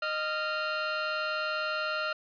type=tone pair together; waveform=sawtooth; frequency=618 / 1389.9 Hz; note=D#5 / F6; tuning=-12 / -9 cents; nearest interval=octave + major second; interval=1403 cents; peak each=-30 / -27 dBFS; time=0.02-2.13 s; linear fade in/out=5 ms; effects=resampled to 11025 Hz + 10-bit